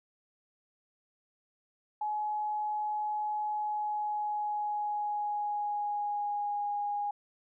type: tone with pitch glide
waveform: sine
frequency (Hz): 845 to 821.9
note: G#5 to G#5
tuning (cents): +30 to -18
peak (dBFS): -30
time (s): 2.01-7.11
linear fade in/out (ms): 5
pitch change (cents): -48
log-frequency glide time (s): 3.48-6.69
effects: none